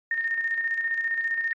sine tone with tremolo, 1832 Hz, A#6, 31 cents flat, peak -22 dBFS, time 0.11-1.53 s, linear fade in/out 2 ms, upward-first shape square, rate 15 Hz, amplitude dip 45%, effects MP3 32 kbps

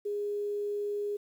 sine tone with quantisation, 411.5 Hz, G#4, 16 cents flat, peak -30 dBFS, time 0.05-1.17 s, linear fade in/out 10 ms, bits 10, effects none

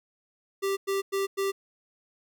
square tone bursts, 392 Hz, G4, in tune, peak -26 dBFS, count 4, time 0.62-1.52 s, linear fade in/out 20 ms, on 150 ms, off 100 ms, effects none

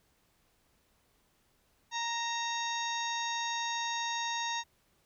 harmonic tone with a mistuned harmonic, 932.3 Hz, A#5, in tune, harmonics 1 / 2 / 3 / 4 / 5 / 6 / 7, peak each -35 / -39 / -45 / -38 / -51 / -43 / -43 dBFS, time 1.91-4.64 s, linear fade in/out 50 ms, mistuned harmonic 3, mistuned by -50 cents, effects pink hiss -71 dBFS RMS until 5.05 s

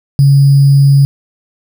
sine tone with sample-and-hold, 139.5 Hz, C#3, 11 cents sharp, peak -3 dBFS, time 0.19-1.05 s, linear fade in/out 0 ms, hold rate 4900 Hz, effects none

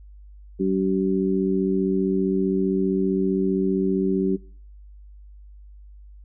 harmonic tone, 95.3 Hz, G2, 48 cents flat, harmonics 2 / 3 / 4, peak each -23 / -25 / -23 dBFS, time 0.59-4.37 s, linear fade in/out 20 ms, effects noise-tail reverb RT60 0.5 s tail -23 dB re dry + added 50 Hz sine -42 dBFS peak until 6.24 s

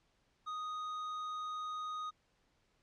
sine tone with tanh clipping, 1244.5 Hz, D#6, in tune, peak -40 dBFS, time 0.46-2.11 s, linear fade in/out 20 ms, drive 9 dB, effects pink hiss -75 dBFS RMS until 2.82 s + low-pass 6000 Hz 12 dB/octave

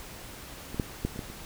clicks, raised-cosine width 3 ms, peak -25 / -13 / -14 / -27 / -21 / -29 dBFS, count 6, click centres 0.745 / 0.798 / 1.05 / 1.161 / 1.192 / 1.3 s, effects pink hiss -44 dBFS RMS until 1.45 s

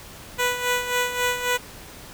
10% pulse tone with tremolo, 492.9 Hz, B4, 3 cents flat, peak -11 dBFS, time 0.38-1.58 s, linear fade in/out 20 ms, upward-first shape sine, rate 3.7 Hz, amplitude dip 65%, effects pink hiss -42 dBFS RMS until 2.13 s

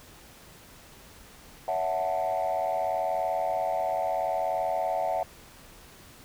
sine chord, F# minor seventh, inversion second, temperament equal with one note detuned, 562.4 / 659.3 / 740 / 880 Hz, C#5 / E5 / F#5 / A5, +25 / 0 / 0 / 0 cents, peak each -33 / -28 / -28 / -33 dBFS, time 1.68-5.23 s, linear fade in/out 2 ms, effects tanh soft clip ceiling -20 dBFS + pink hiss -51 dBFS RMS until 6.24 s

